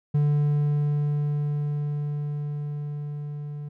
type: tone with level ramp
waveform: triangle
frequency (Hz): 146.83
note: D3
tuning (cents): 0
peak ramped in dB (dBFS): -16 to -30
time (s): 0.14-3.69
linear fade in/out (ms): 10
effects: none